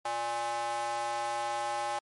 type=tone with high-pass filter; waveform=square; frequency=117.9 Hz; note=A#2; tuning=20 cents sharp; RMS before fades=-33 dBFS; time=0.05-1.99 s; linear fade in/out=5 ms; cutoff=770 Hz; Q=4.2; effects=MP3 48 kbps